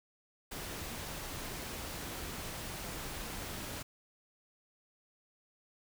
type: noise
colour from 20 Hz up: pink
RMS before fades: -42 dBFS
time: 0.51-3.83 s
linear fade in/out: 10 ms
effects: none